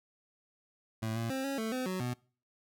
25% pulse tone with pitch steps, 111.2 / 114.9 / 265.3 / 274.9 / 221.8 / 255.8 / 185.7 / 123.6 Hz, A2 / A#2 / C4 / C#4 / A3 / C4 / F#3 / B2, +19 / -25 / +24 / -14 / +14 / -39 / +7 / +2 cents, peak -29 dBFS, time 1.02-2.14 s, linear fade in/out 10 ms, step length 140 ms, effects noise-tail reverb RT60 0.4 s tail -23 dB re dry

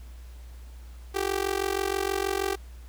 sawtooth tone with amplitude modulation, 390.2 Hz, G4, 8 cents flat, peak -18 dBFS, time 1.14-2.56 s, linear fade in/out 20 ms, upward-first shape sine, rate 46.3 Hz, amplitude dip 95%, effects added 60 Hz sine -41 dBFS peak until 2.88 s + pink hiss -57 dBFS RMS until 2.88 s

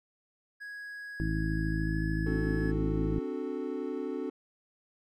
triangle tone with pitch glide, 1661.2 to 1699 Hz, G#6 to G#6, 0 to +39 cents, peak -38 dBFS, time 0.6-2.72 s, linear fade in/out 20 ms, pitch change +39 cents, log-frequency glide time 1.7-1.99 s
harmonic tone, 53.5 Hz, A1, 48 cents flat, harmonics 1 / 2 / 3 / 4 / 5 / 6, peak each -32 / -37 / -33 / -42 / -40 / -35 dBFS, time 1.2-3.19 s, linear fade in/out 0 ms
triangle chord, D dominant seventh, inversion third, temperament equal, 261.6 / 293.7 / 370 / 440 Hz, C4 / D4 / F#4 / A4, 0 / 0 / 0 / 0 cents, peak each -36 dBFS, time 2.26-4.3 s, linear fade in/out 5 ms
effects none

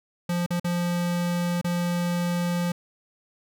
square tone with dropouts, 174.61 Hz, F3, in tune, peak -24 dBFS, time 0.29-2.72 s, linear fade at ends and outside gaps 5 ms, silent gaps 0.463-0.505 / 0.598-0.644 / 1.614-1.644 s, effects none

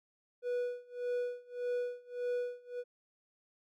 triangle tone with tremolo, 489.7 Hz, B4, 15 cents flat, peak -29 dBFS, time 0.42-2.84 s, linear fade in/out 50 ms, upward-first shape sine, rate 1.7 Hz, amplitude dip 95%, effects none

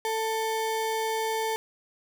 square ring-modulated tone, 665 Hz, E5, 15 cents sharp, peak -24 dBFS, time 0.05-1.56 s, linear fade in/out 0 ms, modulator 221 Hz, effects none

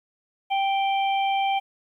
harmonic tone, 784 Hz, G5, in tune, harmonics 1 / 3 / 4, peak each -21 / -31 / -33 dBFS, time 0.5-1.6 s, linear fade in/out 20 ms, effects 10-bit

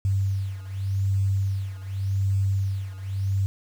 sine beating tone pair, 97.2 / 98.06 Hz, G2 / G2, -14 / +1 cents, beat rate 0.86 Hz, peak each -24 / -27 dBFS, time 0.05-3.46 s, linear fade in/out 0 ms, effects 8-bit

